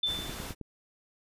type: tone with exponential decay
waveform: sine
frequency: 3535 Hz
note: A7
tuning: 7 cents sharp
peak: -24 dBFS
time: 0.03-0.54 s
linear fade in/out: 5 ms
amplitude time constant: 110 ms
type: noise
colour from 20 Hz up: pink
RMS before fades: -40 dBFS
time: 0.05-0.55 s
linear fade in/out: 50 ms
type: click train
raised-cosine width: 3 ms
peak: -27 dBFS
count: 5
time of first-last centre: 0.19-0.613 s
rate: 9.46 Hz
effects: resampled to 32000 Hz